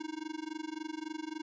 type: tone with amplitude modulation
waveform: square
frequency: 313 Hz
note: D#4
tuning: 10 cents sharp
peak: -35 dBFS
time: 0-1.42 s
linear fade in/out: 10 ms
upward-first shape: sine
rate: 23.6 Hz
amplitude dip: 95%
effects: resampled to 16000 Hz